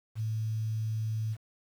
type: tone with quantisation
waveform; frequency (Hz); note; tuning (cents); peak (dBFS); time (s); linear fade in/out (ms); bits
sine; 110; A2; 0; -29; 0.15-1.37; 50; 9
effects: none